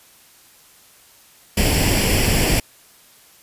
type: noise with comb filter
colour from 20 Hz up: pink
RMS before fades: -17 dBFS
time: 1.57-2.6 s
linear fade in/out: 5 ms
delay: 0.39 ms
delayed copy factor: +0.65
effects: white hiss -50 dBFS RMS until 3.42 s + resampled to 32000 Hz